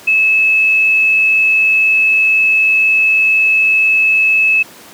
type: tone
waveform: sine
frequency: 2598 Hz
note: E7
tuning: 26 cents flat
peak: -8 dBFS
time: 0.07-4.63 s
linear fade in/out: 10 ms
effects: pink hiss -37 dBFS RMS until 4.93 s + high-pass 200 Hz 12 dB/octave